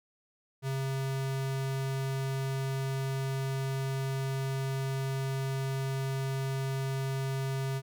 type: tone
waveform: square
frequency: 134.5 Hz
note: C3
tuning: 48 cents sharp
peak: -31 dBFS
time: 0.62-7.82 s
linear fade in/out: 50 ms
effects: none